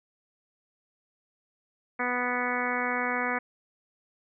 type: harmonic tone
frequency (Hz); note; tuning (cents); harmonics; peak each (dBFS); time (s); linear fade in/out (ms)
246.9; B3; 0; 1 / 2 / 3 / 4 / 5 / 6 / 7 / 8 / 9; -35 / -35 / -35 / -35 / -35 / -35 / -35 / -35 / -35; 1.99-3.39; 10
effects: none